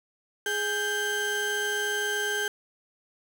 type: tone pair together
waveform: 35% pulse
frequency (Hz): 415.3 / 1571.6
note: G#4 / G6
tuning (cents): 0 / +4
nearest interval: octave + major seventh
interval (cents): 2304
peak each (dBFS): -30 / -26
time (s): 0.46-2.48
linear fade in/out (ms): 2
effects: none